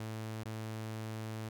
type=tone with dropouts; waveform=sawtooth; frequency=110 Hz; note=A2; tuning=in tune; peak=-35 dBFS; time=0-1.49 s; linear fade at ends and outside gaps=5 ms; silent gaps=0.435-0.455 s; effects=none